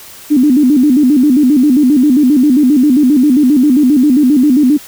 sine tone with vibrato, 273.7 Hz, C#4, 22 cents flat, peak -5 dBFS, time 0.3-4.78 s, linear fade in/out 20 ms, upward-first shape square, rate 7.5 Hz, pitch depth 150 cents each way, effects white hiss -34 dBFS RMS until 4.87 s

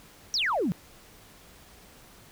sine exponential sweep, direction down, 5920 to 155.3 Hz, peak -23 dBFS, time 0.34-0.72 s, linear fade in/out 0 ms, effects tanh soft clip ceiling -19 dBFS + pink hiss -53 dBFS RMS until 2.31 s

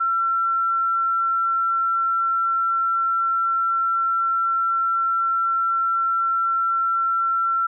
sine tone, 1352 Hz, E6, 43 cents sharp, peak -18 dBFS, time 0-7.67 s, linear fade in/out 10 ms, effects none

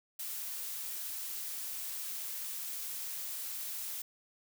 blue noise, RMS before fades -40 dBFS, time 0.19-4.02 s, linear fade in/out 5 ms, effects none

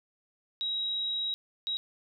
sine tone bursts at uneven times, 3834 Hz, A#7, 48 cents sharp, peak -29 dBFS, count 2, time 0.61-1.34 / 1.67-1.77 s, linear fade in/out 0 ms, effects none

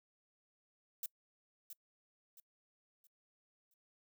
violet noise with echo, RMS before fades -40 dBFS, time 1.03-1.06 s, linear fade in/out 2 ms, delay 670 ms, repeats 4, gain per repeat -9 dB, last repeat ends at 3.74 s, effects noise-tail reverb RT60 0.1 s tail -25 dB re dry

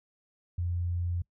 sine tone, 87.31 Hz, F2, in tune, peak -28 dBFS, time 0.58-1.22 s, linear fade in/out 5 ms, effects noise-tail reverb RT60 0.1 s tail -23 dB re dry

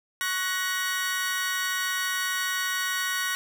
sawtooth chord, F# major, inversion second, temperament equal with one note detuned, 1108.7 / 1480 / 1891.8 Hz, C#6 / F#6 / A#6, 0 / 0 / +25 cents, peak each -30 / -26 / -26 dBFS, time 0.21-3.35 s, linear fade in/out 0 ms, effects none

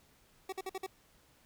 25% pulse tone bursts, 380 Hz, F#4, 46 cents sharp, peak -33 dBFS, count 5, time 0.49-0.865 s, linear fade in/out 5 ms, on 35 ms, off 50 ms, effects pink hiss -66 dBFS RMS until 1.45 s

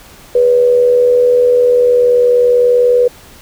sine tone with amplitude modulation, 490 Hz, B4, 14 cents flat, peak -4 dBFS, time 0.35-3.08 s, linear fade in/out 5 ms, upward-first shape sine, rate 80.3 Hz, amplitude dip 45%, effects pink hiss -39 dBFS RMS until 3.41 s

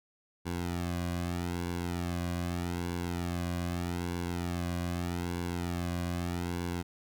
sawtooth tone with flanger, 87.31 Hz, F2, in tune, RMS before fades -34 dBFS, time 0.45-6.83 s, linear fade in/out 20 ms, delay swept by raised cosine 1.6 to 2.26 ms, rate 0.81 Hz, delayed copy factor -0.9, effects none

